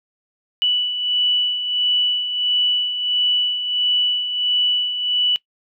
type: beating tone pair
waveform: sine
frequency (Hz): 2960 / 2961.5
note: F#7 / F#7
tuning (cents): 0 / +1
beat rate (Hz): 1.5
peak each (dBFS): -25 / -17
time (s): 0.62-5.36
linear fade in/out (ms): 0
effects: noise-tail reverb RT60 0.1 s tail -20 dB re dry